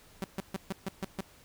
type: tone bursts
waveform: sawtooth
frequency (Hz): 192.4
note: G3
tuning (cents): -32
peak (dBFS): -28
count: 7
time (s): 0.22-1.207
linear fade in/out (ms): 0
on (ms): 21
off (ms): 140
effects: pink hiss -58 dBFS RMS until 1.44 s